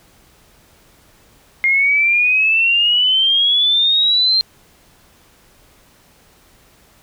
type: exponential sweep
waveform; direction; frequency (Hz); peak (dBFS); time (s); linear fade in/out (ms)
sine; up; 2121 to 4186; -11; 1.64-4.41; 0
effects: pink hiss -51 dBFS RMS until 7.02 s